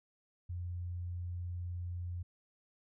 sine tone, 88.1 Hz, F2, 16 cents sharp, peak -37 dBFS, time 0.49-2.23 s, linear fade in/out 10 ms, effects none

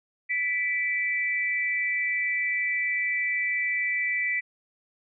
sine tone pair together, 1975.5 / 2322 Hz, B6 / D7, 0 / -20 cents, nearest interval minor third, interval 280 cents, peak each -26 / -28 dBFS, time 0.29-4.41 s, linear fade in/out 20 ms, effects none

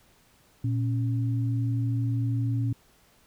sine tone pair together, 116.55 / 277.2 Hz, A#2 / C#4, 0 / 0 cents, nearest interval octave + minor third, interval 1500 cents, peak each -24 / -33 dBFS, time 0.64-2.73 s, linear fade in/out 5 ms, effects pink hiss -61 dBFS RMS until 3.26 s

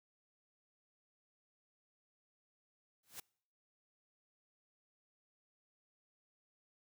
white noise with exponential growth, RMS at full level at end -43 dBFS, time 3.03-3.2 s, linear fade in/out 5 ms, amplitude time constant 36 ms, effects noise-tail reverb RT60 0.6 s tail -26 dB re dry

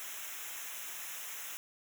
white noise with comb filter, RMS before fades -43 dBFS, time 0-1.57 s, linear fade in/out 0 ms, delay 0.22 ms, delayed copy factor -0.9, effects none

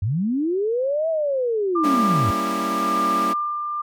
sine linear two-way sweep, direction up then down, 87.31 to 659.3 to 87.31 Hz, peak -19 dBFS, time 0.02-2.31 s, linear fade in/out 5 ms, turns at 1.09 s
sine tone with tremolo, 1194 Hz, D6, 28 cents sharp, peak -18 dBFS, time 1.75-3.82 s, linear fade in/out 10 ms, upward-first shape sine, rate 0.92 Hz, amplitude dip 50%
sawtooth chord, G diminished seventh, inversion none, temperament equal with one note detuned, 196 / 231.9 / 277.2 / 329.6 Hz, G3 / Bb3 / Db4 / Fb4, 0 / -9 / 0 / 0 cents, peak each -26 dBFS, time 1.83-3.34 s, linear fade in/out 20 ms
effects none

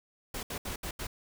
pink noise bursts at uneven times, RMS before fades -37 dBFS, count 5, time 0.34-0.43 / 0.5-0.58 / 0.65-0.76 / 0.83-0.91 / 0.99-1.07 s, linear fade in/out 5 ms, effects none

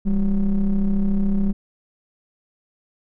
triangle ring-modulated tone, 91.1 Hz, F#2, 26 cents flat, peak -11 dBFS, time 0.05-1.53 s, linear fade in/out 20 ms, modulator 108 Hz, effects none

